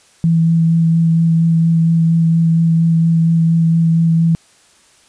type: tone with vibrato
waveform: sine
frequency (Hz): 164.81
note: E3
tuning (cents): 0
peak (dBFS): -9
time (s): 0.24-4.35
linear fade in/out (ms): 0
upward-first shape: sine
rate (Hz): 4.3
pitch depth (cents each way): 12
effects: white hiss -50 dBFS RMS until 5.08 s + resampled to 22050 Hz